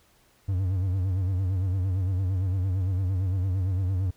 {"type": "tone with vibrato", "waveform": "triangle", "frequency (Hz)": 93.5, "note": "F#2", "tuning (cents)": 19, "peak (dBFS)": -21, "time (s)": [0.48, 4.11], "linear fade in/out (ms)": 10, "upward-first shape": "sine", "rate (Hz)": 8.8, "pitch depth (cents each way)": 87, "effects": ["pink hiss -62 dBFS RMS until 4.16 s"]}